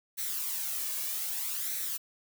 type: noise with flanger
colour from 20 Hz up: blue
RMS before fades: -34 dBFS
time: 0.17-1.98 s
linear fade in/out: 20 ms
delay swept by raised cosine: 0.5 to 1.8 ms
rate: 0.63 Hz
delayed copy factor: +0.55
effects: none